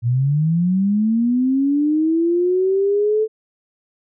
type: linear sweep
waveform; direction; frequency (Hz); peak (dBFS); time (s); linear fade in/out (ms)
sine; up; 114.6 to 440; -14; 0.02-3.28; 50
effects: none